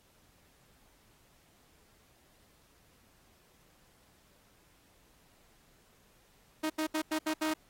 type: tone bursts at uneven times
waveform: sawtooth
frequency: 312.4 Hz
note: D#4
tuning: 7 cents sharp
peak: -26 dBFS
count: 6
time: 6.63-6.7 / 6.78-6.87 / 6.94-7.02 / 7.11-7.19 / 7.26-7.34 / 7.41-7.54 s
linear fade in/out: 10 ms
effects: pink hiss -66 dBFS RMS until 7.69 s + AAC 48 kbps

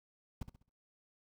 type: noise with echo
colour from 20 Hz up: brown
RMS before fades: -39 dBFS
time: 0.41-0.43 s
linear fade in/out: 5 ms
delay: 66 ms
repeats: 4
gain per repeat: -9 dB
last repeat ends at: 0.694 s
effects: noise-tail reverb RT60 0.3 s tail -22 dB re dry

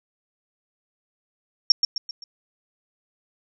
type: tone with echo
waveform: sine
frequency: 5510 Hz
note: F8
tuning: 24 cents flat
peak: -9 dBFS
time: 1.7-1.72 s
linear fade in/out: 2 ms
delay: 130 ms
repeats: 4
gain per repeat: -7 dB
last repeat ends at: 2.24 s
effects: none

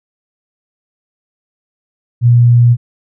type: tone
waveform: sine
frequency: 120.1 Hz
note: B2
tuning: 48 cents flat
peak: -4 dBFS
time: 2.21-2.77 s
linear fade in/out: 50 ms
effects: none

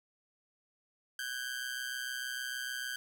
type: ring-modulated tone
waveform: sawtooth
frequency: 1568 Hz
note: G6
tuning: in tune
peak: -30 dBFS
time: 1.19-2.96 s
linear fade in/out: 0 ms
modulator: 63.3 Hz
effects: none

